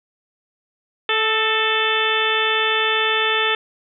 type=harmonic tone with a mistuned harmonic; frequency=438 Hz; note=A4; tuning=8 cents flat; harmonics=1 / 2 / 3 / 4 / 5 / 6 / 7 / 8; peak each=-24 / -27 / -24 / -23 / -28 / -24 / -26 / -24 dBFS; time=1.09-3.55 s; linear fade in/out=2 ms; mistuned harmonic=4; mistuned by=+28 cents; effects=none